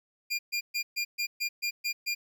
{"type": "tone bursts", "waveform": "25% pulse", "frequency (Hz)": 2401, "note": "D7", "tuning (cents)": 38, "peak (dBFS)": -24, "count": 9, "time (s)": [0.3, 2.15], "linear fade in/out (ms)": 20, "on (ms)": 90, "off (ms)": 130, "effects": []}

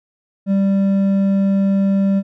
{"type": "tone with hard clipping", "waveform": "sine", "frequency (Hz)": 196, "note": "G3", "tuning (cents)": 0, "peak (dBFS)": -14, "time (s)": [0.46, 2.23], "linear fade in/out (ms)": 50, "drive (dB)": 5, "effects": []}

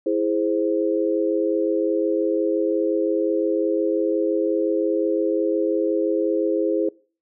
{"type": "chord", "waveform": "sine", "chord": "E augmented", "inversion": "none", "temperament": "equal", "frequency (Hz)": [329.6, 415.3, 523.3], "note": ["E4", "G#4", "B#4"], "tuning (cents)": [0, 0, 0], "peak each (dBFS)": [-22, -23, -24], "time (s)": [0.06, 6.89], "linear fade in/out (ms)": 5, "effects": ["noise-tail reverb RT60 0.4 s tail -23 dB re dry"]}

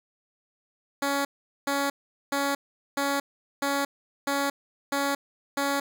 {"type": "tone bursts", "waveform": "10% pulse", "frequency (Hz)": 280.2, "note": "C#4", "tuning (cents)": 19, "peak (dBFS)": -16, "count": 8, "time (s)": [1.02, 5.8], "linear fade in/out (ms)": 5, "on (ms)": 230, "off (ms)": 420, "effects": []}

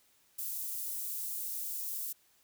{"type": "high-pass noise", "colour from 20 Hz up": "white", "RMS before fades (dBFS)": -38, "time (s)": [0.38, 2.13], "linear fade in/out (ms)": 10, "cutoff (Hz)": 10000, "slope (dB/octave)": 12, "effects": ["white hiss -68 dBFS RMS until 2.43 s"]}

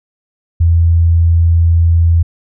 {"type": "tone", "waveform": "sine", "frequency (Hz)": 83.8, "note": "E2", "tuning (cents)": 29, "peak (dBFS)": -6, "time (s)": [0.6, 2.23], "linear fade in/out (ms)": 10, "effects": []}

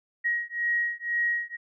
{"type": "beating tone pair", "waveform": "sine", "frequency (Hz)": [1892, 1894], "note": ["A#6", "A#6"], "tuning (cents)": [25, 27], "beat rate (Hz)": 2, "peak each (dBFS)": -28, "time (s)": [0.24, 1.57], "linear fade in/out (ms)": 20, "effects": []}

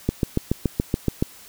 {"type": "click train", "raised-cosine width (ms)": 3, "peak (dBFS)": -6, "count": 9, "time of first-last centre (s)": [0.09, 1.225], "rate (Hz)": 7.05, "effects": ["white hiss -46 dBFS RMS until 1.48 s"]}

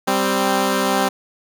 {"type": "tone pair together", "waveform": "10% pulse", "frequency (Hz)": [195.68, 261.6], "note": ["G3", "C4"], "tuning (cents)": [-3, 0], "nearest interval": "perfect fourth", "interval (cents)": 503, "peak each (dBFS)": -11, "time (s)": [0.07, 1.09], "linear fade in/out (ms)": 10, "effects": []}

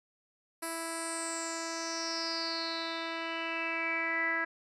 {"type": "tone with low-pass filter sweep", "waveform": "10% pulse", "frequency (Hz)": 329.6, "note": "E4", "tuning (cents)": 0, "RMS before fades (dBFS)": -35, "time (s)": [0.62, 4.45], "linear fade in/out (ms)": 10, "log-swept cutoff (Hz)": [11000, 1800], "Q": 8.3, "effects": []}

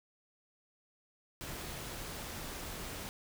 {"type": "noise", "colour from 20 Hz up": "pink", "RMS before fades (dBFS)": -43, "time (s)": [1.41, 3.09], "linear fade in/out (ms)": 0, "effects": []}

